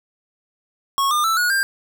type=tone with pitch steps; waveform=square; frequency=1100 / 1206.5 / 1323.3 / 1451.5 / 1592 Hz; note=C#6 / D6 / E6 / F#6 / G6; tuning=-14 / +46 / +6 / -34 / +26 cents; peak=-17 dBFS; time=0.98-1.63 s; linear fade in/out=0 ms; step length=130 ms; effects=none